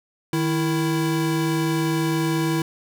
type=tone pair together; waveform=square; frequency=155.55 / 329.6 Hz; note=D#3 / E4; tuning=0 / 0 cents; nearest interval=octave + minor second; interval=1300 cents; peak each=-24 / -23 dBFS; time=0.33-2.62 s; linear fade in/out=2 ms; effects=none